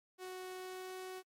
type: tone with pitch glide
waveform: sawtooth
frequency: 370 to 372.4 Hz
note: F#4 to F#4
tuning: 0 to +11 cents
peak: -40 dBFS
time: 0.18-1.23 s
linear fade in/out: 50 ms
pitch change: +11 cents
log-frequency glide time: 0.55-0.96 s
effects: MP3 64 kbps